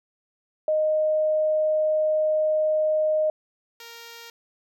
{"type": "tone pair in turn", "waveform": ["sine", "5% pulse"], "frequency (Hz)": [619, 465.1], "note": ["D#5", "A#4"], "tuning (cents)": [-9, -4], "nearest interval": "perfect fourth", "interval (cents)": 495, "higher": "first", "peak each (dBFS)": [-19, -29], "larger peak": "first", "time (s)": [[0.68, 3.3], [3.8, 4.3]], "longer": "first", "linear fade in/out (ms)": 2, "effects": []}